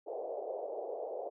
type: band-pass noise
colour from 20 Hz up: pink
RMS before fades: -40 dBFS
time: 0.06-1.3 s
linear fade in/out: 20 ms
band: 420 to 710 Hz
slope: 48 dB/octave
effects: none